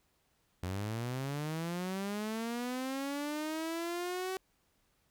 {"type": "linear sweep", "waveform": "sawtooth", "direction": "up", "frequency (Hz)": [88, 380], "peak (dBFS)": -31, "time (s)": [0.63, 4.37], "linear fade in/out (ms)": 0, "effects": ["pink hiss -74 dBFS RMS until 5.1 s"]}